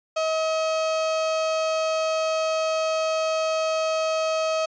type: tone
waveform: 35% pulse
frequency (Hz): 637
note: D#5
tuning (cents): +41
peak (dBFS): -20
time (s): 0.16-4.66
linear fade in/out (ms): 10
effects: resampled to 16000 Hz